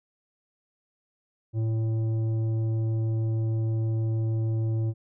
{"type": "tone with tanh clipping", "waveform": "sine", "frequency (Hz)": 111.7, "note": "A2", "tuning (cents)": 27, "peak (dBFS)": -25, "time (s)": [1.53, 4.94], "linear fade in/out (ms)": 50, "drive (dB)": 9, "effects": []}